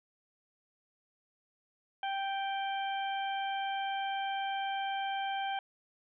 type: harmonic tone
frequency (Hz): 784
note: G5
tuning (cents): 0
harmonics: 1 / 2 / 3 / 4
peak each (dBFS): -33 / -41 / -45 / -43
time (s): 2.03-5.59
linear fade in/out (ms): 2
effects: none